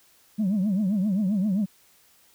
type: tone with vibrato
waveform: sine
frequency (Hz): 199.1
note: G3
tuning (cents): +27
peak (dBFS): -19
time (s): 0.38-1.66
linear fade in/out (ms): 20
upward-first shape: triangle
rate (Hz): 7.6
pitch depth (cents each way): 200
effects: tanh soft clip ceiling -19 dBFS + white hiss -59 dBFS RMS until 2.34 s